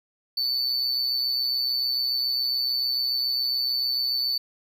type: tone with amplitude modulation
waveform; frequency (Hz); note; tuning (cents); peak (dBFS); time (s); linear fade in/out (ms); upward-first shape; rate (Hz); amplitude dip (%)
triangle; 4504; C#8; +27; -19; 0.37-4.38; 5; sine; 127; 60
effects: none